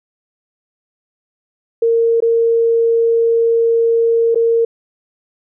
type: tone with dropouts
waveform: sine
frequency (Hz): 460.5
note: A#4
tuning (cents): -21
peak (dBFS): -10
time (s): 1.82-4.65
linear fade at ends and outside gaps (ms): 5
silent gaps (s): 2.204-2.222 / 4.347-4.356
effects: none